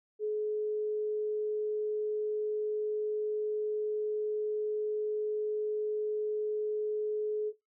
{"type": "tone", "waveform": "sine", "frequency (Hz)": 425.1, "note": "G#4", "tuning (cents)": 40, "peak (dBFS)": -29, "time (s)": [0.19, 7.53], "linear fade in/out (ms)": 50, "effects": ["noise-tail reverb RT60 0.2 s tail -18 dB re dry"]}